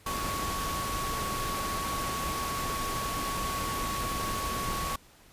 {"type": "tone in noise", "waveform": "sine", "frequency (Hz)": 1115, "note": "C#6", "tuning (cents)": 10, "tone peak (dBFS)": -33, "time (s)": [0.06, 4.96], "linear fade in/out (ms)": 5, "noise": "pink", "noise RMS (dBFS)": -34, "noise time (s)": [0.06, 4.96], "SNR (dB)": -2, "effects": ["pink hiss -57 dBFS RMS until 5.32 s", "resampled to 32000 Hz"]}